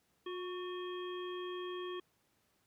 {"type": "harmonic tone with a mistuned harmonic", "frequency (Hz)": 360, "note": "F#4", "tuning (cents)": -47, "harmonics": [1, 3, 5, 7, 9], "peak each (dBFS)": [-40, -47, -53, -57, -50], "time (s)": [0.26, 2], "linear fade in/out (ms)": 5, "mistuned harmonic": 3, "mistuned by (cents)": 53, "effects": ["pink hiss -75 dBFS RMS until 2.66 s", "high-pass 80 Hz 12 dB/octave"]}